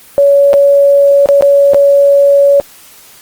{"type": "tone with dropouts", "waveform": "sine", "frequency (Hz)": 563, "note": "C#5", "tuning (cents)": 27, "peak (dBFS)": -3, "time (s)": [0.18, 2.6], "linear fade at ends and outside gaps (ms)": 0, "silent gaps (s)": [[0.532, 0.539], [1.259, 1.288], [1.41, 1.423], [1.735, 1.745]], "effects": ["white hiss -38 dBFS RMS until 3.21 s", "Opus 24 kbps"]}